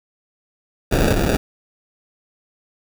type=noise with sample-and-hold; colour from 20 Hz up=pink; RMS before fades=-17 dBFS; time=0.91-1.37 s; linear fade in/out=10 ms; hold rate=1050 Hz; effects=none